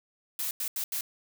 blue noise bursts at uneven times, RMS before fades -32 dBFS, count 4, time 0.39-0.51 / 0.6-0.68 / 0.76-0.84 / 0.92-1.01 s, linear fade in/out 2 ms, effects none

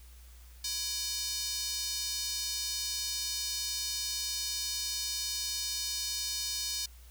square tone with high-pass filter, 334.8 Hz, E4, 27 cents sharp, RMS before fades -35 dBFS, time 0.64-6.86 s, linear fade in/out 5 ms, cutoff 4700 Hz, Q 2.3, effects added 60 Hz sine -50 dBFS peak until 7.1 s + white hiss -60 dBFS RMS until 7.1 s

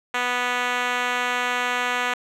5% pulse tone with band-pass filter, 246.5 Hz, B3, 3 cents flat, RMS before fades -24 dBFS, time 0.14-2.14 s, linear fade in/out 5 ms, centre 1400 Hz, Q 0.54, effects none

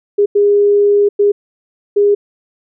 sine tone bursts at uneven times, 408.3 Hz, G#4, 29 cents flat, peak -7 dBFS, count 4, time 0.18-0.26 / 0.35-1.09 / 1.19-1.32 / 1.96-2.15 s, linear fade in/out 10 ms, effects none

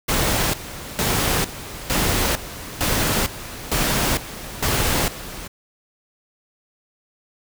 pink noise with tremolo, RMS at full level -20 dBFS, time 0.08-5.48 s, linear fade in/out 10 ms, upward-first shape square, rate 1.1 Hz, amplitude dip 80%, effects none

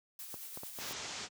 blue noise with tremolo, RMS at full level -45 dBFS, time 0.19-0.93 s, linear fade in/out 2 ms, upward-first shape sine, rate 8.9 Hz, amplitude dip 35%
clicks, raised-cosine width 1 ms, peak -31 dBFS, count 5, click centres 0.342 / 0.574 / 0.634 / 0.788 / 0.91 s
white low-pass noise, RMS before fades -43 dBFS, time 0.77-1.29 s, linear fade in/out 50 ms, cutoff 7200 Hz, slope 48 dB/octave
effects high-pass 80 Hz 12 dB/octave

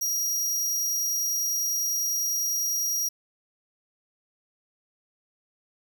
sawtooth tone, 5710 Hz, F8, 37 cents sharp, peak -22 dBFS, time 0.01-3.09 s, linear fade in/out 10 ms, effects none

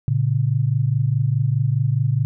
sine tone pair together, 114.88 / 139.7 Hz, A#2 / C#3, -25 / +14 cents, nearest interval minor third, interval 339 cents, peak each -19 dBFS, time 0.08-2.25 s, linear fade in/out 0 ms, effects none

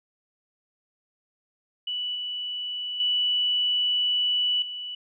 sine tone with level steps, 2960 Hz, F#7, in tune, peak -27 / -29 / -21 / -32 dBFS, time 1.87-4.95 s, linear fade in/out 5 ms, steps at 2.15 / 3 / 4.62 s, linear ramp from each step 2 ms, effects none

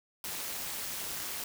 white noise with amplitude modulation, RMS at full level -35 dBFS, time 0.24-1.44 s, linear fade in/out 2 ms, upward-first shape sine, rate 200 Hz, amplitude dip 65%, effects none

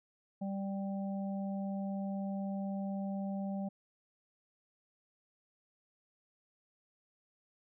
harmonic tone, 196 Hz, G3, in tune, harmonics 1 / 3 / 4, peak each -35 / -45 / -47 dBFS, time 0.41-3.69 s, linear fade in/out 10 ms, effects none

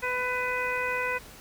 harmonic tone, 499.6 Hz, B4, 20 cents sharp, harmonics 1 / 2 / 3 / 4 / 5, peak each -33 / -33 / -33 / -33 / -33 dBFS, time 0.02-1.19 s, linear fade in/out 20 ms, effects pink hiss -48 dBFS RMS until 1.4 s

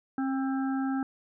harmonic tone with a mistuned harmonic, 265.4 Hz, C4, 25 cents sharp, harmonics 1 / 3 / 5 / 6, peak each -27 / -37 / -41 / -43 dBFS, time 0.18-1.03 s, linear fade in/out 2 ms, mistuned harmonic 1, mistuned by +17 cents, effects none

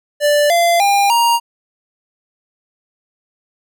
square tone with pitch steps, 587.3 / 686.4 / 802.3 / 937.7 Hz, D5 / F5 / G5 / A#5, 0 / -30 / +40 / +10 cents, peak -11 dBFS, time 0.2-1.4 s, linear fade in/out 50 ms, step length 300 ms, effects none

